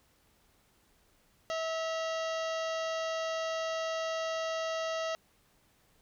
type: harmonic tone with a mistuned harmonic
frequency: 648 Hz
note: E5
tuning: 30 cents flat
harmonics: 1 / 2 / 3 / 4 / 5 / 6 / 7 / 8 / 9 / 10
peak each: -33 / -39 / -43 / -45 / -47 / -49 / -50 / -51 / -52 / -53 dBFS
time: 1.5-5.15 s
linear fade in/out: 0 ms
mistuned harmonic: 4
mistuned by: +120 cents
effects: pink hiss -68 dBFS RMS until 6.01 s